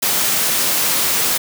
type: high-pass noise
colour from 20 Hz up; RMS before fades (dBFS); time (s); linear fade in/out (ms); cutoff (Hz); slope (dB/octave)
white; -17; 0.02-1.38; 10; 110; 24
effects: none